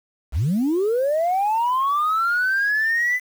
sine linear sweep, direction up, 48.74 to 2019 Hz, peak -16 dBFS, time 0.32-3.2 s, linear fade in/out 50 ms, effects tanh soft clip ceiling -15 dBFS + 7-bit

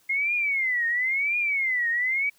sine tone with vibrato, 2125 Hz, C7, 26 cents sharp, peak -22 dBFS, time 0.09-2.3 s, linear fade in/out 10 ms, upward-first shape triangle, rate 0.97 Hz, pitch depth 250 cents each way, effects white hiss -62 dBFS RMS until 2.38 s

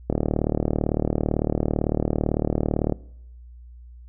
click train, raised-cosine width 2 ms, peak -8 dBFS, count 108, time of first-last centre 0.1-2.923 s, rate 37.9 Hz, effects noise-tail reverb RT60 0.8 s tail -23 dB re dry + added 60 Hz sine -41 dBFS peak until 4.08 s

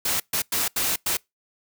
white noise bursts at uneven times, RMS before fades -24 dBFS, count 5, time 0.05-0.2 / 0.33-0.42 / 0.52-0.68 / 0.76-0.96 / 1.06-1.17 s, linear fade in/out 5 ms, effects noise-tail reverb RT60 0.2 s tail -26 dB re dry

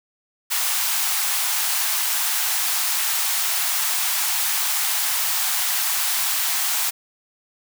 white high-pass noise, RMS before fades -22 dBFS, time 0.5-6.91 s, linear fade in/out 20 ms, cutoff 710 Hz, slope 48 dB/octave, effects none

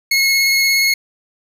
25% pulse tone with vibrato, 2174 Hz, C#7, 34 cents flat, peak -8 dBFS, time 0.11-0.94 s, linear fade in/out 5 ms, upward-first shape sine, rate 17 Hz, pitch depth 11 cents each way, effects none

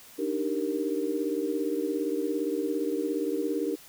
sine chord, Eb major seventh, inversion third, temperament equal, 293.7 / 311.1 / 392 / 466.2 Hz, D4 / Eb4 / G4 / Bb4, 0 / 0 / 0 / 0 cents, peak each -32 dBFS, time 0.18-3.76 s, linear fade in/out 20 ms, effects white hiss -51 dBFS RMS until 3.88 s

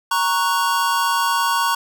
square chord, F# major, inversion first, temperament equal, 932.3 / 1108.7 / 1480 Hz, A#5 / C#6 / F#6, 0 / 0 / 0 cents, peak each -21 / -21 / -25 dBFS, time 0.11-1.75 s, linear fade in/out 5 ms, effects none

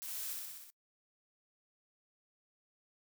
blue noise with echo, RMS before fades -44 dBFS, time 0.02-0.33 s, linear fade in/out 0 ms, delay 62 ms, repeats 6, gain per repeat -2 dB, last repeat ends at 0.702 s, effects noise-tail reverb RT60 0.1 s tail -24 dB re dry

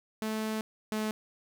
sawtooth tone pair in turn, 218 / 215.7 Hz, A3 / A3, -16 / -34 cents, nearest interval unison, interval 18 cents, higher first, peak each -27 / -26 dBFS, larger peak second, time 0.22-0.61 / 0.92-1.11 s, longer first, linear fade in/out 0 ms, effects none

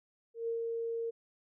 sine tone with ADSR envelope, 460.3 Hz, A#4, 22 cents flat, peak -31 dBFS, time 0.34-1.11 s, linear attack 140 ms, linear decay 110 ms, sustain -2 dB, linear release 17 ms, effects none

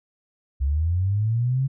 sine linear sweep, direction up, 65 to 137.2 Hz, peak -19 dBFS, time 0.6-1.68 s, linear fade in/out 20 ms, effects none

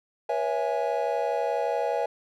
triangle chord, C# minor seventh, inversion third, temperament equal with one note detuned, 482.6 / 554.4 / 659.3 / 830.6 Hz, B4 / C#5 / E5 / G#5, -40 / 0 / 0 / 0 cents, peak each -28 dBFS, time 0.29-2.06 s, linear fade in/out 5 ms, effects none

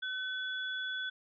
sine tone pair together, 1516 / 3415 Hz, F#6 / G#7, +42 / +48 cents, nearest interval octave + major second, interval 1406 cents, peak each -36 / -39 dBFS, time 0.02-1.1 s, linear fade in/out 10 ms, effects none

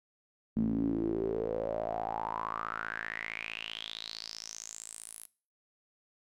sawtooth tone with band-pass filter sweep, 55.3 Hz, A1, 9 cents sharp, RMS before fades -36 dBFS, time 0.56-5.26 s, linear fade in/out 10 ms, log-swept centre 220 to 11000 Hz, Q 7.9, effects noise-tail reverb RT60 0.4 s tail -21 dB re dry

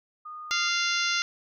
sine tone, 1229 Hz, D#6, 22 cents flat, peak -37 dBFS, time 0.25-0.69 s, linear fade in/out 10 ms
harmonic tone, 695 Hz, F5, 9 cents flat, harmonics 2 / 3 / 4 / 5 / 6 / 7 / 8 / 9, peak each -29 / -31 / -32 / -33 / -34 / -34 / -35 / -36 dBFS, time 0.51-1.22 s, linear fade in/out 0 ms
effects none

